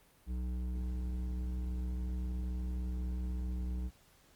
sine tone with hard clipping, 61.74 Hz, B1, in tune, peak -36 dBFS, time 0.26-3.91 s, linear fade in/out 50 ms, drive 10 dB, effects pink hiss -65 dBFS RMS until 4.35 s + Opus 32 kbps

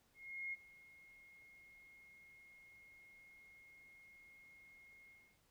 sine tone with ADSR envelope, 2149 Hz, C7, 46 cents sharp, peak -40 dBFS, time 0.14-5.39 s, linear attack 390 ms, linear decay 26 ms, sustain -20 dB, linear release 290 ms, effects pink hiss -75 dBFS RMS until 5.5 s

